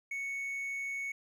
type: tone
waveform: triangle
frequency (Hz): 2217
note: C#7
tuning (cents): 0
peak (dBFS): -33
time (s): 0.11-1.12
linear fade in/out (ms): 5
effects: none